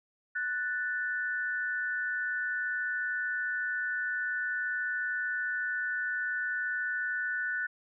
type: tone pair together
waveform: sine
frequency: 1483 / 1762.5 Hz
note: F#6 / A6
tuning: +4 / +2 cents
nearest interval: minor third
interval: 298 cents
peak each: -31 / -35 dBFS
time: 0.35-7.67 s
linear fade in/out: 10 ms
effects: none